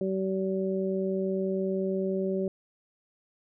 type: harmonic tone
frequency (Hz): 190.8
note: G3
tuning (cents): -47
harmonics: 1 / 2 / 3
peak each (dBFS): -30 / -29 / -34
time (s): 0.01-2.48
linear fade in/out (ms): 2
effects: none